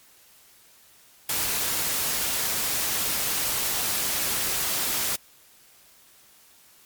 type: noise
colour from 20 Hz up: white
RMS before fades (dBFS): -26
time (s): 1.29-5.16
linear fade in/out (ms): 5
effects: white hiss -55 dBFS RMS until 6.85 s + MP3 96 kbps